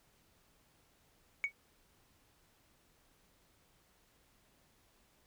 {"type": "tone with exponential decay", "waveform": "sine", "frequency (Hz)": 2237, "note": "C#7", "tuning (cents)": 15, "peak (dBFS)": -25, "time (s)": [1.44, 1.52], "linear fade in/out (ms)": 0, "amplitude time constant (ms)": 17, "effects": ["tanh soft clip ceiling -26 dBFS", "pink hiss -70 dBFS RMS until 5.26 s"]}